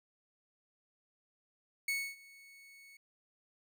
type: tone with ADSR envelope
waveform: 40% pulse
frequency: 2213 Hz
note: C#7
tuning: 3 cents flat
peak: -30 dBFS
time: 1.88-2.97 s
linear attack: 4 ms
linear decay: 270 ms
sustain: -24 dB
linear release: 4 ms
effects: none